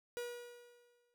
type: tone with exponential decay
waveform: 45% pulse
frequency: 482 Hz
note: B4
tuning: 42 cents flat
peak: -38 dBFS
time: 0.17-1.14 s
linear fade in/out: 0 ms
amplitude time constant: 210 ms
effects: none